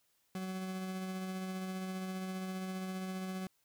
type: tone with tremolo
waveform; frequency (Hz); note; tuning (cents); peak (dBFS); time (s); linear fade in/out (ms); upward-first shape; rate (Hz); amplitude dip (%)
40% pulse; 187.4; F#3; +22; -36; 0.35-3.47; 2; sine; 15; 25
effects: white hiss -75 dBFS RMS until 3.64 s